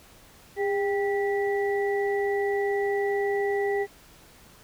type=tone cluster; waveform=sine; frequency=404.5 / 789 / 1958 Hz; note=G#4 / G5 / B6; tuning=-46 / +11 / -15 cents; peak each=-24 / -32 / -33 dBFS; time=0.56-3.87 s; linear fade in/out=50 ms; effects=pink hiss -53 dBFS RMS until 4.63 s